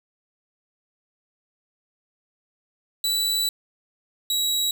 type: tone pair in turn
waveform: sawtooth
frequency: 3951 / 3874 Hz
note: B7 / B7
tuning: 0 / -34 cents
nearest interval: unison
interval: 34 cents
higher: first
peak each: -18 dBFS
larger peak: neither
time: 3.04-3.49 / 4.3-4.71 s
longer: first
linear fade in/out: 2 ms
effects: none